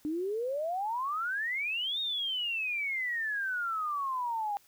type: exponential two-way sweep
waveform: sine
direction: up then down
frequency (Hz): 293.7 to 3747 to 800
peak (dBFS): -30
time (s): 0.05-4.57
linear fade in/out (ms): 0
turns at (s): 2
effects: white hiss -63 dBFS RMS until 4.67 s